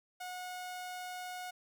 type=tone; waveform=sawtooth; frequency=728 Hz; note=F#5; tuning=28 cents flat; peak=-37 dBFS; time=0.2-1.51 s; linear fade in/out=10 ms; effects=none